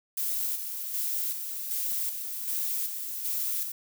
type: noise with tremolo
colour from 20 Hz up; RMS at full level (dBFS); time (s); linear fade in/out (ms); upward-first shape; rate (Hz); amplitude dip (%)
violet; -30; 0.17-3.72; 5; square; 1.3; 45
effects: none